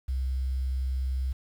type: tone with quantisation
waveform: sine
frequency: 65.1 Hz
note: C2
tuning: 8 cents flat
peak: -26 dBFS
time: 0.08-1.33 s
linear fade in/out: 10 ms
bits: 9
effects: none